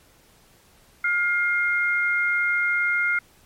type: tone pair together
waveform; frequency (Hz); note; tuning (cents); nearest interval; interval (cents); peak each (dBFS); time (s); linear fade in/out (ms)
sine; 1415.6 / 2121; F6 / C7; +23 / +23; perfect fifth; 700; -22; 1.04-3.19; 5
effects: pink hiss -56 dBFS RMS until 3.45 s + MP3 64 kbps

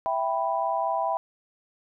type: chord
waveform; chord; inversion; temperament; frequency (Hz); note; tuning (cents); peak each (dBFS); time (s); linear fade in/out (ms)
sine; E minor; none; equal; 659.3 / 784 / 987.8; E5 / G5 / B5; 0 / 0 / 0; -28; 0.06-1.17; 0
effects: none

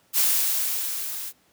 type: noise with level ramp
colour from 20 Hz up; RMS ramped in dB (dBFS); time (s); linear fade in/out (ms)
blue; -19 to -34; 0.13-1.33; 50
effects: pink hiss -62 dBFS RMS until 1.52 s + high-pass 100 Hz 12 dB/octave

